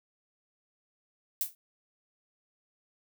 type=noise with exponential decay; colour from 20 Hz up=violet; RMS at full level=-26 dBFS; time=1.41-1.55 s; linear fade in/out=1 ms; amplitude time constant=30 ms; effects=none